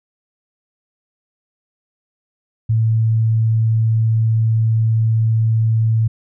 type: tone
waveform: sine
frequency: 111.9 Hz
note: A2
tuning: 30 cents sharp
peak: -12 dBFS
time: 2.69-6.08 s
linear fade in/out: 10 ms
effects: none